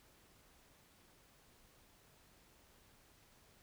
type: silence
effects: pink hiss -67 dBFS RMS until 3.62 s